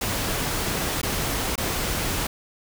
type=noise with dropouts; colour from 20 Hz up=pink; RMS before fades=-26 dBFS; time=0.01-2.27 s; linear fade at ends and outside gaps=5 ms; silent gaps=1.016-1.03 / 1.557-1.578 s; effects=none